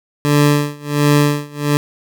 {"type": "tone with tremolo", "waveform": "20% pulse", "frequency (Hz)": 146.2, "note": "D3", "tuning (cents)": -7, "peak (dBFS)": -4, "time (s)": [0.25, 1.77], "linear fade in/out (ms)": 0, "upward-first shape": "sine", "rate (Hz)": 1.4, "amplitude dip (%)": 95, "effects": []}